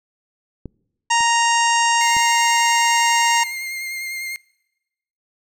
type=clicks; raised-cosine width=3 ms; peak=-18 / -26 / -21 dBFS; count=3; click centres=0.657 / 1.207 / 2.167 s
type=harmonic tone; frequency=932.3 Hz; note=A#5; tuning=in tune; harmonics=1 / 2 / 3 / 4 / 5 / 6 / 7 / 8 / 9 / 10; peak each=-16 / -22 / -22 / -33 / -33 / -27 / -27 / -27 / -36 / -40 dBFS; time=1.1-3.44 s; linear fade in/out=10 ms
type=tone with vibrato; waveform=40% pulse; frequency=2115 Hz; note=C7; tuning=18 cents sharp; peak=-25 dBFS; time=2.01-4.36 s; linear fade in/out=0 ms; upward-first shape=sine; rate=10 Hz; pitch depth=22 cents each way
effects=noise-tail reverb RT60 1.0 s tail -25 dB re dry